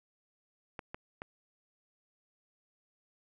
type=clicks; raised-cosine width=0.5 ms; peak=-25 dBFS; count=3; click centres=0.792 / 0.945 / 1.219 s; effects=none